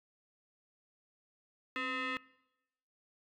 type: tone with frequency modulation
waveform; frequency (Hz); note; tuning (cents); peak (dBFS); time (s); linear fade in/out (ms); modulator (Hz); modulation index
sine; 266.1; C4; +29; -33; 1.76-2.17; 0; 772; 3.3
effects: noise-tail reverb RT60 0.9 s tail -23 dB re dry + tanh soft clip ceiling -30 dBFS